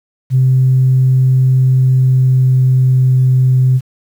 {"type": "tone with pitch glide", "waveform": "sine", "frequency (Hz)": [130, 128.88], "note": ["C3", "C3"], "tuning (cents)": [-11, -26], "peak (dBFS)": -6, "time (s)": [0.3, 3.81], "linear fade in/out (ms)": 50, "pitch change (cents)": -15, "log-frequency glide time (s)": [1.45, 3.33], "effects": ["tanh soft clip ceiling -2 dBFS", "7-bit"]}